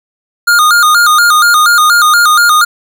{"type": "tone with vibrato", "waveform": "square", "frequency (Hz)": 1318.5, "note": "E6", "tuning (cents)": 0, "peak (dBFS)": -5, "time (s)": [0.47, 2.65], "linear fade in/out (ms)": 10, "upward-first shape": "square", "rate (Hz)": 4.2, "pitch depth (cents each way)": 120, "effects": []}